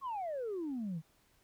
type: exponential sweep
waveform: sine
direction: down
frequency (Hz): 1123 to 150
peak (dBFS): -34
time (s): 0.01-1.02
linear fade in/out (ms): 50
effects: tanh soft clip ceiling -33 dBFS + pink hiss -70 dBFS RMS until 1.43 s